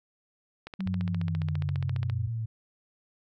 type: click train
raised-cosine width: 0.3 ms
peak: -24 dBFS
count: 22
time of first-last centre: 0.67-2.099 s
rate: 14.7 Hz
type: exponential sweep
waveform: sine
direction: down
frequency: 192.6 to 110 Hz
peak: -29 dBFS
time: 0.79-2.46 s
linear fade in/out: 10 ms
type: tone with vibrato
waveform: sine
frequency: 93.9 Hz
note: F#2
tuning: 26 cents sharp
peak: -30 dBFS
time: 0.86-2.28 s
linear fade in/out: 5 ms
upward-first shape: triangle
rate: 1.1 Hz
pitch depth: 57 cents each way
effects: none